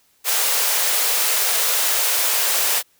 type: high-pass noise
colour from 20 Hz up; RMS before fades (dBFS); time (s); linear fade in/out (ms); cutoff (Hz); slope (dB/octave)
white; -19; 0.24-2.83; 50; 420; 48
effects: white hiss -60 dBFS RMS until 2.99 s